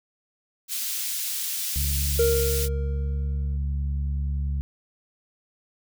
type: high-pass noise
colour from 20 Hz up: white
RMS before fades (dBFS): -29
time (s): 0.68-2.69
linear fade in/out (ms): 50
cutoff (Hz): 3000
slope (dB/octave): 12
type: harmonic tone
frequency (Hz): 70.5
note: C#2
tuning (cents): +30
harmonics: 1 / 2 / 3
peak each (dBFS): -24 / -33 / -44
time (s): 1.76-4.61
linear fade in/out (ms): 0
type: tone with exponential decay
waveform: triangle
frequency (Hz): 466.2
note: A#4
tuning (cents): 0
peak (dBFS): -15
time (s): 2.19-3.57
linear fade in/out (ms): 5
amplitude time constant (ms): 300
effects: none